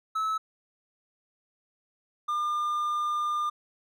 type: tone pair in turn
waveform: triangle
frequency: 1300 / 1203.3 Hz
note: E6 / D6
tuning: -24 / +42 cents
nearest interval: minor second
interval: 134 cents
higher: first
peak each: -24 dBFS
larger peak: neither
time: 0.15-0.38 / 2.28-3.5 s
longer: second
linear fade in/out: 10 ms
effects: none